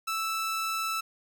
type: tone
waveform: sawtooth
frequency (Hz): 1318.5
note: E6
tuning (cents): 0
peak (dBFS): -25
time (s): 0.07-1.01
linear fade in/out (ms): 10
effects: 11-bit